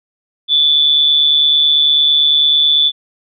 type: tone with amplitude modulation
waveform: sine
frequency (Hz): 3478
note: A7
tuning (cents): -21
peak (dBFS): -6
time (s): 0.48-2.92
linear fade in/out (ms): 50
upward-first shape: sine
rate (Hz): 149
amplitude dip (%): 50
effects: none